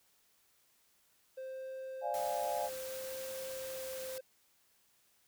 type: tone with vibrato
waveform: triangle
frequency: 523.3 Hz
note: C5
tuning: in tune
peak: -39 dBFS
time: 1.37-4.21 s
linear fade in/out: 10 ms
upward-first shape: sine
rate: 0.61 Hz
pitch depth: 8 cents each way
type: chord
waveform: sine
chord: D diminished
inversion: none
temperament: equal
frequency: 587.3 / 698.5 / 830.6 Hz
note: D5 / F5 / Ab5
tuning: 0 / 0 / 0 cents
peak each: -38 dBFS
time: 2.01-2.7 s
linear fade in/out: 50 ms
type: noise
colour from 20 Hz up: white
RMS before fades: -47 dBFS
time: 2.14-4.18 s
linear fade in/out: 0 ms
effects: white hiss -71 dBFS RMS until 5.27 s